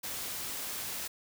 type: noise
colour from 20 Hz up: white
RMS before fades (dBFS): -38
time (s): 0.03-1.08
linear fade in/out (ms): 10
effects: none